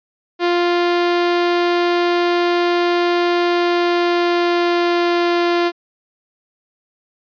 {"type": "tone with pitch glide", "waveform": "sawtooth", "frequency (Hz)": [349.2, 346.6], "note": ["F4", "F4"], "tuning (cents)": [0, -13], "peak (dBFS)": -10, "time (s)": [0.39, 5.72], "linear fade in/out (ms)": 50, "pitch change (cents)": -13, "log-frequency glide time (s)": [3.44, 5.44], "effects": ["resampled to 11025 Hz"]}